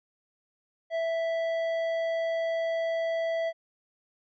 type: tone with tanh clipping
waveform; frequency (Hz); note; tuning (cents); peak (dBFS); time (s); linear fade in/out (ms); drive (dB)
sine; 659.3; E5; 0; -28; 0.9-3.53; 50; 10
effects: none